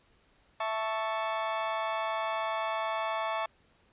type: chord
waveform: 35% pulse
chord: A major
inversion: second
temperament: equal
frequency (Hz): 659.3 / 880 / 1108.7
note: E5 / A5 / C#6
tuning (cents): 0 / 0 / 0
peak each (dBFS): -32 / -33 / -33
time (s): 0.6-3.46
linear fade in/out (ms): 5
effects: pink hiss -66 dBFS RMS until 3.92 s + resampled to 8000 Hz